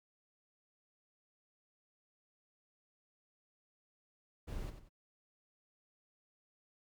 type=noise with echo; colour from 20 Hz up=brown; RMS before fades=-41 dBFS; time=4.47-4.71 s; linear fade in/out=20 ms; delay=92 ms; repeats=2; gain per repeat=-9 dB; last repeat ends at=4.894 s; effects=none